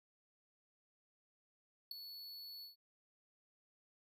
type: tone with ADSR envelope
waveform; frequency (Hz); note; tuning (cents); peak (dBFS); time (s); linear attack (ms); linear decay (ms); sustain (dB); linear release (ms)
square; 4421; C#8; -5; -38; 1.91-2.76; 4; 6; -11; 130
effects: none

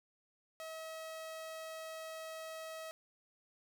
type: tone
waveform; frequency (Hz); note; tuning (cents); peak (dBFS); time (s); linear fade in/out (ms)
sawtooth; 641; E5; -49; -40; 0.6-2.91; 0
effects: none

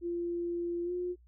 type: tone with pitch glide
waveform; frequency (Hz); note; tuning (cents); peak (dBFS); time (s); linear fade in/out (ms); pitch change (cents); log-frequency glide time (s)
sine; 345 to 357.2; F4 to F4; -21 to +39; -31; 0.01-1.16; 50; +60; 0.84-0.92
effects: noise-tail reverb RT60 0.1 s tail -22 dB re dry + added 60 Hz sine -57 dBFS peak until 1.27 s

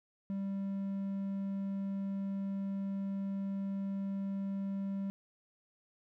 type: tone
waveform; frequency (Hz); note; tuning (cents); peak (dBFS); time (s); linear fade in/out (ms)
triangle; 196.1; G3; +1; -32; 0.3-5.1; 0
effects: none

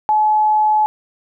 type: tone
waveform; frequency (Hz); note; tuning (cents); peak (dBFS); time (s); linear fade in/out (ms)
sine; 855; A5; -50; -11; 0.09-0.86; 0
effects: none

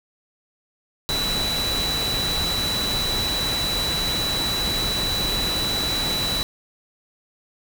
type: tone in noise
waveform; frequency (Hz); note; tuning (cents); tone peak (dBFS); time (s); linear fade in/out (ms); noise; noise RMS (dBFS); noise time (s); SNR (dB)
sine; 3951; B7; 0; -23; 1.09-6.43; 0; pink; -27; 1.09-6.43; +1
effects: none

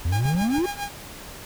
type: exponential sweep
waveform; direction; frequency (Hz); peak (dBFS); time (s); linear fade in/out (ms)
triangle; up; 77.78 to 380; -18; 0.05-0.66; 5
type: tone with tremolo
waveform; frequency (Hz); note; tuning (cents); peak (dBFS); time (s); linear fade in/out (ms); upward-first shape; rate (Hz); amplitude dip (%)
sawtooth; 812; G#5; -39; -22; 0.12-0.91; 5; triangle; 7.4; 95
type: clicks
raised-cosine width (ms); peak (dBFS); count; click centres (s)
5; -21; 4; 0.256 / 0.35 / 0.417 / 0.583
effects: pink hiss -40 dBFS RMS until 1.45 s

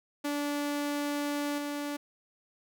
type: tone with level steps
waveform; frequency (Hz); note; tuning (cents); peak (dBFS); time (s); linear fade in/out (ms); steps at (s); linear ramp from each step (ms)
sawtooth; 290; D4; -22; -26 / -29; 0.24-1.97; 10; 1.58; 2
effects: none

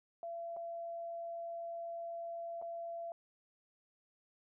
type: tone with dropouts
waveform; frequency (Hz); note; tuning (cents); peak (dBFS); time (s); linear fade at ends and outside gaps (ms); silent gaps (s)
sine; 677; E5; +46; -40; 0.23-3.12; 1; 0.565-0.569 / 2.616-2.623
effects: none

